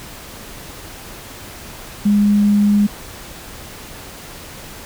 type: tone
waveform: sine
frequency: 205.6 Hz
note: G#3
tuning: 17 cents flat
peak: -10 dBFS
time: 2.05-2.87 s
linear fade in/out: 10 ms
effects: pink hiss -35 dBFS RMS until 4.85 s